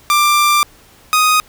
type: tone pair in turn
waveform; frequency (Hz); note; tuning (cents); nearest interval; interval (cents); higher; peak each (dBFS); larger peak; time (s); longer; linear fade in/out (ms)
sawtooth; 1184 / 1247.9; D6 / D#6; +14 / +5; minor second; 91; second; -6; neither; 0.1-0.63 / 1.13-1.4; first; 0
effects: pink hiss -46 dBFS RMS until 1.48 s